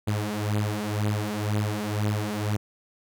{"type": "beating tone pair", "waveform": "sawtooth", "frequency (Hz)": [104.1, 106.1], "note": ["G#2", "G#2"], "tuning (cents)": [5, 38], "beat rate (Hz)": 2, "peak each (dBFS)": -24, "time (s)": [0.07, 2.57], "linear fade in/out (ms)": 10, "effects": []}